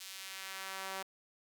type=tone with high-pass filter sweep; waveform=sawtooth; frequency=191.6 Hz; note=G3; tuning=39 cents flat; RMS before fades=-44 dBFS; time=0-1.03 s; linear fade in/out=10 ms; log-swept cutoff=3800 to 710 Hz; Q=0.86; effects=none